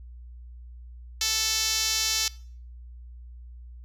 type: tone with band-pass filter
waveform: 5% pulse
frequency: 440 Hz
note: A4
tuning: in tune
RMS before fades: -26 dBFS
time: 1.21-2.28 s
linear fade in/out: 2 ms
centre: 6600 Hz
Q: 1.4
effects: noise-tail reverb RT60 0.5 s tail -22 dB re dry + added 60 Hz sine -41 dBFS peak until 3.84 s